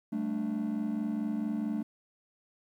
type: chord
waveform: triangle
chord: G suspended second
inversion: none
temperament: just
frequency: 196 / 220.5 / 294 Hz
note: G3 / A3 / D4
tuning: 0 / +4 / +2 cents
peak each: -35 / -29 / -33 dBFS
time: 0.12-1.83 s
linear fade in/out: 10 ms
effects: tanh soft clip ceiling -23 dBFS + 11-bit